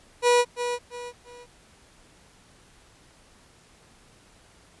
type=tone with echo; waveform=30% pulse; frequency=485.7 Hz; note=B4; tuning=29 cents flat; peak=-14 dBFS; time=0.22-0.45 s; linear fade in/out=50 ms; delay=340 ms; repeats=3; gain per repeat=-9 dB; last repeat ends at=1.47 s; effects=pink hiss -56 dBFS RMS until 4.8 s + resampled to 24000 Hz